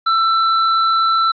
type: tone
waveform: square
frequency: 1334 Hz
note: E6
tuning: 20 cents sharp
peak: -13 dBFS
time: 0.06-1.32 s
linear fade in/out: 10 ms
effects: resampled to 11025 Hz + 8-bit